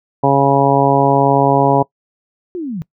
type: harmonic tone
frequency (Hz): 138.59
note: C#3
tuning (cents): 0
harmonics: 1 / 2 / 3 / 4 / 5 / 6 / 7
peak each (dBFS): -17 / -17 / -17 / -17 / -17 / -17 / -17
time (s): 0.23-1.83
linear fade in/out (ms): 10
type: linear sweep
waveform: sine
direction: down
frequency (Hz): 372.8 to 146.6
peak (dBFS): -20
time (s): 2.55-2.82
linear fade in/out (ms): 0
effects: noise-tail reverb RT60 0.1 s tail -22 dB re dry